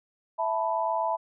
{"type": "chord", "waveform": "sine", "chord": "E suspended fourth", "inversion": "none", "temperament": "equal", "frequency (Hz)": [659.3, 880, 987.8], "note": ["E5", "A5", "B5"], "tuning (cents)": [0, 0, 0], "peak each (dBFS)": -29, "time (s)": [0.38, 1.17], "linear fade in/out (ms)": 20, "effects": []}